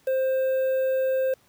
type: tone with quantisation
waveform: triangle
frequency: 525 Hz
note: C5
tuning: 6 cents sharp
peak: -19 dBFS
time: 0.07-1.34 s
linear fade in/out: 5 ms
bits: 7
effects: pink hiss -61 dBFS RMS until 1.48 s + high-pass 80 Hz 12 dB/octave